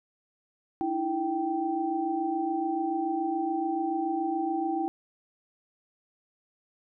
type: tone cluster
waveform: sine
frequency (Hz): 303.2 / 330.2 / 780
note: D#4 / E4 / G5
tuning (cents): -45 / +3 / -9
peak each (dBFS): -35 / -29 / -30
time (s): 0.81-4.88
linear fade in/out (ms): 0
effects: none